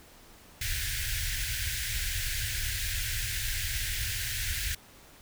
pink band-stop noise, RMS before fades -32 dBFS, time 0.61-4.75 s, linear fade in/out 5 ms, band 120 to 1500 Hz, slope 96 dB/octave, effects pink hiss -54 dBFS RMS until 5.21 s

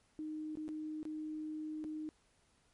sine tone with dropouts, 309 Hz, D#4, 12 cents flat, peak -39 dBFS, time 0.19-2.09 s, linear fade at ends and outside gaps 0 ms, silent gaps 0.554-0.572 / 0.68-0.689 / 1.03-1.053 / 1.841-1.847 s, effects pink hiss -72 dBFS RMS until 2.73 s + MP3 48 kbps

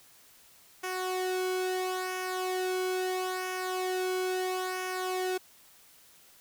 sawtooth tone with flanger, 370 Hz, F#4, in tune, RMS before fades -32 dBFS, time 0.83-5.38 s, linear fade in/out 10 ms, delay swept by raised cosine 0.24 to 1.1 ms, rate 0.75 Hz, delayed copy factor -0.6, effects white hiss -58 dBFS RMS until 6.4 s

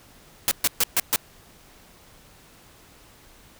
white noise bursts, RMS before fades -20 dBFS, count 5, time 0.48-1.16 s, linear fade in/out 0 ms, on 32 ms, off 130 ms, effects pink hiss -52 dBFS RMS until 3.59 s

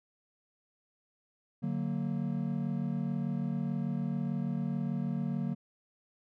triangle chord, D augmented, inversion none, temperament equal with one note detuned, 146.83 / 185 / 231.7 Hz, D3 / F#3 / A#3, 0 / 0 / -10 cents, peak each -33 dBFS, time 1.62-5.55 s, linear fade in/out 20 ms, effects none

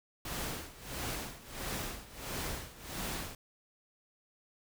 pink noise with tremolo, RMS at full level -37 dBFS, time 0.25-3.35 s, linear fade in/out 2 ms, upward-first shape sine, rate 1.5 Hz, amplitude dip 85%, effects none

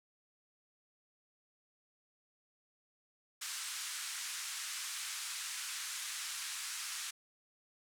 white band-pass noise, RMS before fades -42 dBFS, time 3.41-7.11 s, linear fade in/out 10 ms, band 1200 to 9600 Hz, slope 24 dB/octave, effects none

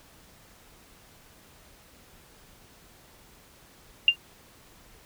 sine tone with exponential decay, 2794 Hz, F7, in tune, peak -10 dBFS, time 4.08-4.16 s, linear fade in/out 2 ms, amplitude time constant 16 ms, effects pink hiss -55 dBFS RMS until 5.05 s

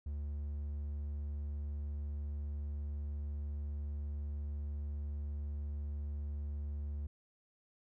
triangle tone, 72.8 Hz, D2, 15 cents flat, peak -35 dBFS, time 0.06-7.07 s, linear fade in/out 5 ms, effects none

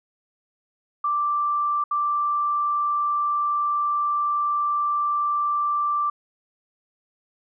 sine tone bursts at uneven times, 1174.7 Hz, D6, in tune, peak -20 dBFS, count 2, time 1.04-1.84 / 1.91-6.1 s, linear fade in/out 5 ms, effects none

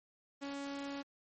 sawtooth tone, 280 Hz, C#4, 18 cents sharp, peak -36 dBFS, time 0.41-1.03 s, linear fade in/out 20 ms, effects MP3 32 kbps

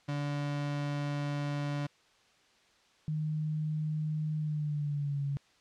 35% pulse tone, 144.6 Hz, D3, 27 cents flat, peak -30 dBFS, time 0.08-1.87 s, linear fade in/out 10 ms
sine tone with pitch glide, 154.1 to 140.5 Hz, D#3 to C#3, -16 to +24 cents, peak -30 dBFS, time 3.08-5.37 s, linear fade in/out 0 ms, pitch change -160 cents, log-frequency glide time 4.37-5.24 s
effects white hiss -65 dBFS RMS until 5.6 s + low-pass 5000 Hz 12 dB/octave

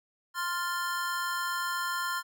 square chord, F major, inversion second, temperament equal, 1046.5 / 1396.9 / 1760 Hz, C6 / F6 / A6, 0 / 0 / 0 cents, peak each -34 / -34 / -39 dBFS, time 0.34-2.23 s, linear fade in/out 50 ms, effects none

